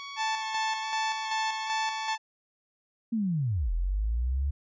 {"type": "tone with vibrato", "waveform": "15% pulse", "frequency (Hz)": 1108.7, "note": "C#6", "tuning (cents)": 0, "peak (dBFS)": -32, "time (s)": [0, 2.15], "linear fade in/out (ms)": 0, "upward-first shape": "square", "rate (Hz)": 1.2, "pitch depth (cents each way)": 19}
{"type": "tone with tremolo", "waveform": "sawtooth", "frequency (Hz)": 880, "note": "A5", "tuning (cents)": 0, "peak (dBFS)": -23, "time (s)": [0.16, 2.18], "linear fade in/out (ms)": 50, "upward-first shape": "square", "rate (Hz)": 2.6, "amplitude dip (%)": 45}
{"type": "linear two-way sweep", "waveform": "sine", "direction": "down then up", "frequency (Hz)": [235.6, 40.41, 72], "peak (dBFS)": -25, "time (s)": [3.12, 4.51], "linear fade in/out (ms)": 10, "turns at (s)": 3.72}
{"effects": ["resampled to 16000 Hz"]}